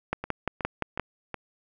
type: two click trains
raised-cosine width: 0.5 ms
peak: -11 / -18 dBFS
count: 6 / 4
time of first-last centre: 0.13-0.997 / 0.24-1.343 s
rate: 5.77 / 2.72 Hz
effects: none